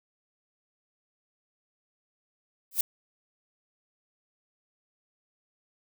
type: noise with exponential growth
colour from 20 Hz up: violet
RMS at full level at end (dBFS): -18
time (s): 2.71-2.81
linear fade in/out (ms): 5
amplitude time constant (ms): 20
effects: none